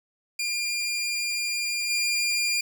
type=tone with level steps; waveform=20% pulse; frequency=2402 Hz; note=D7; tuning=38 cents sharp; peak=-21 / -18 dBFS; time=0.39-2.61 s; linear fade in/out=5 ms; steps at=1.89 s; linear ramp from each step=20 ms; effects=none